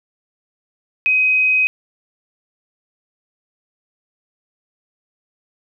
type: tone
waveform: sine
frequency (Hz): 2520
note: D#7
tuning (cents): +21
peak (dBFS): -12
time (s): 1.06-1.67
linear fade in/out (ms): 0
effects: none